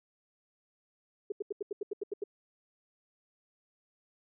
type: tone bursts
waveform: sine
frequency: 407.7 Hz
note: G#4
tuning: 32 cents flat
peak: -31 dBFS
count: 10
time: 1.3-2.239 s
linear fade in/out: 5 ms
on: 21 ms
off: 81 ms
effects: none